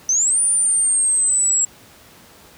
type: exponential two-way sweep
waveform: sine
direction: up then down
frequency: 5950 to 9420 to 7610 Hz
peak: -14 dBFS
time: 0.09-1.65 s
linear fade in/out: 2 ms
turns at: 0.41 s
effects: pink hiss -46 dBFS RMS until 2.57 s + high-pass 80 Hz 12 dB/octave